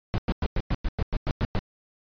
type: noise bursts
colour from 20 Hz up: brown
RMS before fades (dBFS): -24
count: 11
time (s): 0.14-1.591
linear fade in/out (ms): 0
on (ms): 41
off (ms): 100
effects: resampled to 11025 Hz